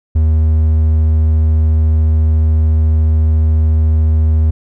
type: tone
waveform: triangle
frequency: 78.5 Hz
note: D#2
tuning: 16 cents sharp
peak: -6 dBFS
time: 0.15-4.51 s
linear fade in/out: 10 ms
effects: none